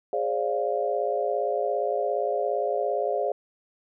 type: chord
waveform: sine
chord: D half-diminished seventh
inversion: second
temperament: equal with one note detuned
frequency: 415.3 / 529.9 / 587.3 / 698.5 Hz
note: Ab4 / C5 / D5 / F5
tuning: 0 / +22 / 0 / 0 cents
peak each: -29 dBFS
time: 0.13-3.32 s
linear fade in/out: 2 ms
effects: none